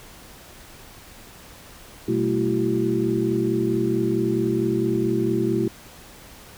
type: tone cluster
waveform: sine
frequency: 124.6 / 193.2 / 223.8 / 335.6 / 380.1 Hz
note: B2 / G3 / A3 / E4 / F#4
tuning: +16 / -25 / +30 / +31 / +47 cents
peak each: -28 / -30 / -26 / -23 / -25 dBFS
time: 2.08-5.68 s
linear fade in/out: 5 ms
effects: pink hiss -45 dBFS RMS until 6.57 s